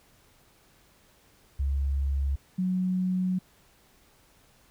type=tone pair in turn; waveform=sine; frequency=69 / 184.21 Hz; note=C#2 / F#3; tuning=-7 / -7 cents; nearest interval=octave + perfect fourth; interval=1700 cents; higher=second; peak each=-24 dBFS; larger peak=neither; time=1.59-2.36 / 2.58-3.39 s; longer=second; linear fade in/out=10 ms; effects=pink hiss -61 dBFS RMS until 4.7 s